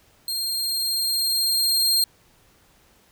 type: tone with level ramp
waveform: sawtooth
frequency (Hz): 4206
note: C8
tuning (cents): +8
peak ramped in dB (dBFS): -22 to -14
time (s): 0.28-2.04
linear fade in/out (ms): 2
effects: pink hiss -58 dBFS RMS until 3.11 s